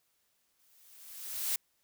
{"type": "noise with exponential growth", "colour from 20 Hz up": "blue", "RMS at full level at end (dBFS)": -30, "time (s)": [0.59, 1.56], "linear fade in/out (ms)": 5, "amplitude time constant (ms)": 210, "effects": ["white hiss -75 dBFS RMS until 1.83 s"]}